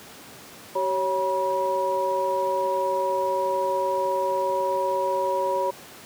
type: tone cluster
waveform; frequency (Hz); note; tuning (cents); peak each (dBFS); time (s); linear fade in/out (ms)
sine; 382.1 / 554 / 964; G4 / C#5 / B5; -44 / -1 / -42; -29 / -25 / -25; 0.75-5.71; 10
effects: pink hiss -44 dBFS RMS until 6.05 s + high-pass 150 Hz 12 dB/octave